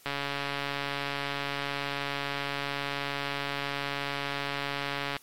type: click train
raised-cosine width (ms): 0.3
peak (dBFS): -15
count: 721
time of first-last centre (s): 0.06-5.166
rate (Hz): 141
effects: white hiss -57 dBFS RMS until 5.22 s + MP3 64 kbps